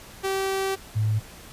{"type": "tone pair in turn", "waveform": ["sawtooth", "sine"], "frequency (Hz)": [386.5, 107.77], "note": ["G4", "A2"], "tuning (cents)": [-24, -35], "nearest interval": "octave + minor seventh", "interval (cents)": 2211, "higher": "first", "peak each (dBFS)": -20, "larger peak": "neither", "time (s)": [[0.23, 0.76], [0.95, 1.2]], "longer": "first", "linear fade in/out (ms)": 20, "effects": ["pink hiss -45 dBFS RMS until 1.52 s", "resampled to 32000 Hz"]}